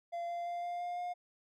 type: tone with pitch steps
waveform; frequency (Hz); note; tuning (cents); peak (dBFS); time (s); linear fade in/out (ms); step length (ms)
triangle; 687 / 691.8 / 696.6 / 701.4 / 706.3 / 711.2; F5 / F5 / F5 / F5 / F5 / F5; -29 / -17 / -5 / +7 / +19 / +31; -34; 0.12-1.14; 20; 170
effects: none